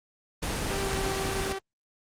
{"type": "noise", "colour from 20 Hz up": "pink", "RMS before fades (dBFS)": -30, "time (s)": [0.42, 1.53], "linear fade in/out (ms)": 10}
{"type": "tone with pitch glide", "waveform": "sawtooth", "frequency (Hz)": [392, 387.1], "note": ["G4", "G4"], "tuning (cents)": [0, -22], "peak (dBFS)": -27, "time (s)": [0.7, 1.59], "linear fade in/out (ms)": 10, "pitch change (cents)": -22, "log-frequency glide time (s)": [0.81, 0.9]}
{"effects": ["low-pass 10000 Hz 12 dB/octave", "Opus 24 kbps"]}